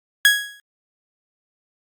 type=tone with exponential decay; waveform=30% pulse; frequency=1661.2 Hz; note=G#6; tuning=in tune; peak=-5 dBFS; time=0.25-0.6 s; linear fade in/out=1 ms; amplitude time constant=75 ms; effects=Opus 48 kbps